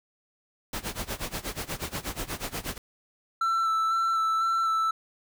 pink noise with tremolo, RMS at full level -31 dBFS, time 0.73-2.78 s, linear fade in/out 2 ms, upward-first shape sine, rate 8.3 Hz, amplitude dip 90%
triangle tone with vibrato, 1331 Hz, E6, 16 cents sharp, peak -21 dBFS, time 3.41-4.91 s, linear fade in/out 5 ms, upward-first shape square, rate 2 Hz, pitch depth 13 cents each way
effects none

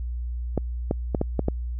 clicks, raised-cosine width 2 ms, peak -9 dBFS, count 6, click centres 0.577 / 0.911 / 1.148 / 1.214 / 1.393 / 1.484 s, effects added 60 Hz sine -27 dBFS peak until 1.79 s

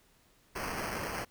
white noise with sample-and-hold, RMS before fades -37 dBFS, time 0.55-1.25 s, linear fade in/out 10 ms, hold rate 3675 Hz, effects pink hiss -66 dBFS RMS until 1.3 s

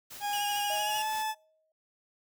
white noise with tremolo, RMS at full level -44 dBFS, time 0.1-1.23 s, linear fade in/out 10 ms, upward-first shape triangle, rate 4.9 Hz, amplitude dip 55%
40% pulse tone with pitch glide, 820 to 868.3 Hz, G#5 to A5, -22 to -23 cents, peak -29 dBFS, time 0.2-1.35 s, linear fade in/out 50 ms, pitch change +99 cents, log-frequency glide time 0.7-1.08 s
sawtooth tone with vibrato, 2853 Hz, F7, 36 cents sharp, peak -31 dBFS, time 0.33-1.02 s, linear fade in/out 2 ms, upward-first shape sine, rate 13 Hz, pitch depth 47 cents each way
sine tone with exponential decay, 630 Hz, D#5, 21 cents sharp, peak -35 dBFS, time 0.7-1.72 s, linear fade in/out 2 ms, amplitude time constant 220 ms
effects noise-tail reverb RT60 0.4 s tail -26 dB re dry

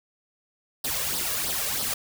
white noise with flanger, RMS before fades -28 dBFS, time 0.84-1.94 s, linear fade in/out 5 ms, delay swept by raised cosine 0.21 to 1.81 ms, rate 3.1 Hz, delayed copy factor +0.7, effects none

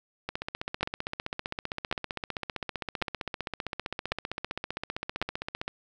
two click trains, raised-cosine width 0.3 ms, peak -16 / -11 dBFS, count 84 / 5, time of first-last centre 0.29-5.68 / 0.83-5.216 s, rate 15.4 / 0.912 Hz, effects none

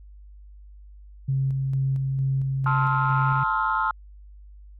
sine tone with tremolo, 134.7 Hz, C#3, 49 cents flat, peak -20 dBFS, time 1.28-3.44 s, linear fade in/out 10 ms, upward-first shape square, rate 2.2 Hz, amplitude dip 25%
sine chord, F major seventh, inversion first, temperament equal with one note detuned, 880 / 1046.5 / 1286.2 / 1396.9 Hz, A5 / C6 / E6 / F6, 0 / 0 / -43 / 0 cents, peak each -26 dBFS, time 2.66-3.91 s, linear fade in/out 2 ms
effects tanh soft clip ceiling -12 dBFS + added 50 Hz sine -43 dBFS peak until 4.79 s

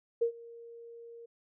sine tone with ADSR envelope, 466.2 Hz, A#4, in tune, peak -23 dBFS, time 0.21-1.26 s, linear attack 12 ms, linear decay 93 ms, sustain -23 dB, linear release 9 ms, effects none

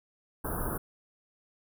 pink band-stop noise, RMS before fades -33 dBFS, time 0.44-0.78 s, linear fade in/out 10 ms, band 1600 to 9700 Hz, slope 96 dB/octave, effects none

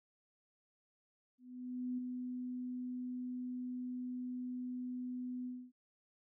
sine tone with ADSR envelope, 250 Hz, B3, 21 cents sharp, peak -35 dBFS, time 1.38-5.72 s, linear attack 600 ms, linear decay 8 ms, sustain -4 dB, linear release 260 ms, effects none

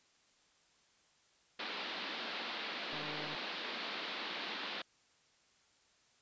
white band-pass noise, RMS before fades -42 dBFS, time 1.59-4.82 s, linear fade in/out 5 ms, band 190 to 4300 Hz, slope 48 dB/octave
click train, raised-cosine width 1 ms, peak -35 dBFS, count 64, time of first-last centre 2.93-3.35 s, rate 150 Hz
effects white hiss -70 dBFS RMS until 6.21 s + resampled to 16000 Hz

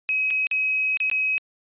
sine tone with dropouts, 2543 Hz, D#7, 37 cents sharp, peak -20 dBFS, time 0.09-1.38 s, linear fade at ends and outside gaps 0 ms, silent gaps 0.304-0.308 / 0.469-0.513 / 0.971-1.003 / 1.099-1.114 s, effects resampled to 8000 Hz

